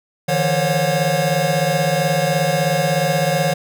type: tone cluster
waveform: square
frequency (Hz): 151 / 167.3 / 537 / 560 / 720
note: D3 / E3 / C5 / C#5 / F#5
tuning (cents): +48 / +26 / +45 / +18 / -47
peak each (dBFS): -23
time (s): 0.28-3.54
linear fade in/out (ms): 10
effects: none